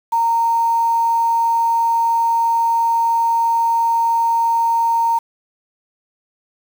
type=tone with quantisation; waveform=sine; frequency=923 Hz; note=A#5; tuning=17 cents flat; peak=-13 dBFS; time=0.12-5.19 s; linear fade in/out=10 ms; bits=6; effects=none